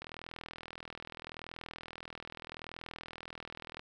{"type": "click train", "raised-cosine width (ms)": 0.3, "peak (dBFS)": -27, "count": 155, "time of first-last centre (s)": [0.02, 3.795], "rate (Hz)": 40.8, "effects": []}